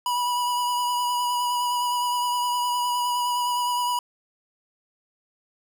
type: tone with vibrato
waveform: square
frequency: 977 Hz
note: B5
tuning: 19 cents flat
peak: -23 dBFS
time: 0.06-3.99 s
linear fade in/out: 2 ms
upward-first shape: sine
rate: 9.7 Hz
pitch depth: 17 cents each way
effects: none

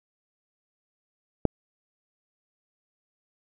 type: click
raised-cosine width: 2 ms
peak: -6 dBFS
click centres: 1.453 s
effects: none

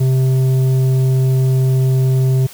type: tone with tanh clipping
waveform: sine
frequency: 130.81 Hz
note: C3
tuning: in tune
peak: -12 dBFS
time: 0-2.47 s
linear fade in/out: 10 ms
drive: 8 dB
effects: white hiss -38 dBFS RMS until 2.53 s

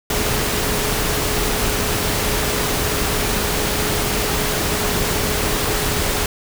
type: tone in noise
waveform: sine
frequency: 420 Hz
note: G#4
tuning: 19 cents sharp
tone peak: -28 dBFS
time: 0.1-6.26 s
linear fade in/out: 2 ms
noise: pink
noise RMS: -20 dBFS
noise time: 0.1-6.26 s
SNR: -11 dB
effects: none

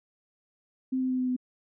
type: tone with pitch steps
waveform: sine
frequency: 259.8 / 257.9 / 255.9 / 254 / 252.1 Hz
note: C4 / C4 / C4 / B3 / B3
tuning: -12 / -25 / -38 / +49 / +36 cents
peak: -25 dBFS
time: 0.92-1.365 s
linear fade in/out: 10 ms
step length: 89 ms
effects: none

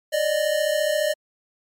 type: tone pair together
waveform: square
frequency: 580 / 614.5 Hz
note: D5 / D#5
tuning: -22 / -22 cents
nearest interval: minor second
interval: 100 cents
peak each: -25 / -22 dBFS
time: 0.12-1.14 s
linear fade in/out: 20 ms
effects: MP3 64 kbps

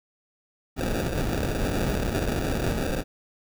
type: noise with sample-and-hold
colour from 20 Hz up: pink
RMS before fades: -26 dBFS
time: 0.76-3.04 s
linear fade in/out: 50 ms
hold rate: 1050 Hz
effects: none

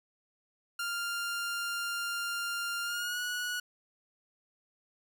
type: tone with pitch glide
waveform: sawtooth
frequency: 1397 to 1463.1 Hz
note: F6 to F#6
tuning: 0 to -20 cents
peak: -29 dBFS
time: 0.79-3.6 s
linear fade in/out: 5 ms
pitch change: +80 cents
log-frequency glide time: 2.83-3.2 s
effects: none

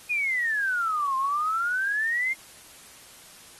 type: exponential two-way sweep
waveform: sine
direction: down then up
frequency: 2500 to 1046.5 to 2134 Hz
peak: -23 dBFS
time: 0.09-2.34 s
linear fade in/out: 20 ms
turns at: 1.16 s
effects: white hiss -49 dBFS RMS until 3.59 s + AAC 32 kbps

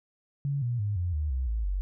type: tone with pitch steps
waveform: sine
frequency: 140.8 / 120.47 / 103.07 / 88.19 / 75.45 / 64.56 / 55.23 / 47.26 Hz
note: C#3 / B2 / G#2 / F2 / D2 / C2 / A1 / F#1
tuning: +27 / -43 / -13 / +17 / +47 / -23 / +7 / +37 cents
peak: -26 dBFS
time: 0.45-1.81 s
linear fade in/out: 0 ms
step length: 170 ms
effects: none

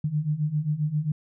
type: beating tone pair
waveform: sine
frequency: 146.83 / 154.33 Hz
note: D3 / D#3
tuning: 0 / -14 cents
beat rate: 7.5 Hz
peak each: -28 / -25 dBFS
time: 0.04-1.12 s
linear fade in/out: 5 ms
effects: none

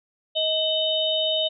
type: tone cluster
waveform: sine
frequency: 630 / 3025 / 3703 Hz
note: D#5 / F#7 / A#7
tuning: +21 / +38 / -12 cents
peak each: -25 dBFS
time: 0.35-1.49 s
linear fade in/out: 20 ms
effects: none

